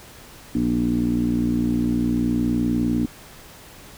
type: tone with low-pass filter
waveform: 10% pulse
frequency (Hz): 59.7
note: A#1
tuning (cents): +42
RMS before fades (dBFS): -21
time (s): 0.55-3.06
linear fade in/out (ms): 5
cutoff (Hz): 270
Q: 8.1
effects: pink hiss -44 dBFS RMS until 3.97 s